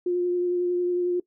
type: tone with vibrato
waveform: sine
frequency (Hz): 355.1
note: F4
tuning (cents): +29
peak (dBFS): -21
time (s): 0.06-1.2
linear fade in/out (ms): 5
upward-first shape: triangle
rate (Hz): 11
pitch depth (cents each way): 17
effects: noise-tail reverb RT60 0.1 s tail -20 dB re dry